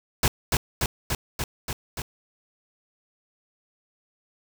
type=noise with echo; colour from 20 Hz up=pink; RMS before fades=-20 dBFS; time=0.23-0.28 s; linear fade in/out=2 ms; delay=290 ms; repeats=6; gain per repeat=-2 dB; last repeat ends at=2.02 s; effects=none